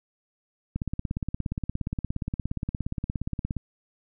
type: click train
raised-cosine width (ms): 5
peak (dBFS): -16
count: 49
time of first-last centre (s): 0.76-3.567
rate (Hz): 17.1
effects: none